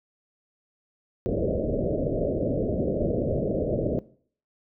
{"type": "low-pass noise", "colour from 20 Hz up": "white", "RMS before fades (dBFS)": -26, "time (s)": [1.26, 3.99], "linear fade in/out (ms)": 0, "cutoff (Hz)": 630, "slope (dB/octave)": 96, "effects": ["noise-tail reverb RT60 0.5 s tail -19 dB re dry"]}